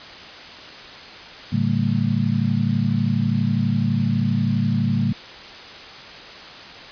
sine tone cluster, 109.8 / 141.9 / 193.1 / 225.3 Hz, A2 / C#3 / G3 / A3, -3 / +41 / -26 / +41 cents, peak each -23 dBFS, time 1.52-5.13 s, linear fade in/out 10 ms, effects white hiss -38 dBFS RMS until 6.91 s + resampled to 11025 Hz

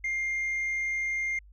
sine tone, 2112 Hz, C7, 16 cents sharp, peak -25 dBFS, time 0.04-1.39 s, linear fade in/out 5 ms, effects tanh soft clip ceiling -26 dBFS + added 50 Hz sine -50 dBFS peak until 1.52 s

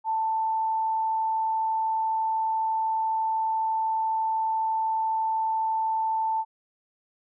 sine tone, 886 Hz, A5, 12 cents sharp, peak -23 dBFS, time 0.04-6.45 s, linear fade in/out 50 ms, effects none

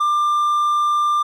triangle tone, 1191 Hz, D6, 24 cents sharp, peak -13 dBFS, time 0-1.23 s, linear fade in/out 10 ms, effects none

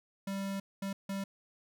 square tone bursts at uneven times, 196 Hz, G3, in tune, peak -35 dBFS, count 3, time 0.27-0.6 / 0.82-0.93 / 1.09-1.24 s, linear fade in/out 5 ms, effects none

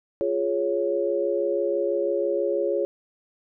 sine chord, Db major, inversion first, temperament equal, 349.2 / 415.3 / 554.4 Hz, F4 / Ab4 / Db5, 0 / 0 / 0 cents, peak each -27 / -26 / -25 dBFS, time 0.21-2.85 s, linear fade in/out 0 ms, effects none

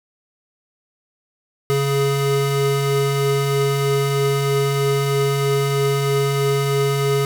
square tone pair together, 138.59 / 418.9 Hz, C#3 / G#4, 0 / +15 cents, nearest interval octave + perfect fifth, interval 1915 cents, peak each -20 dBFS, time 1.7-7.25 s, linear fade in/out 0 ms, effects none

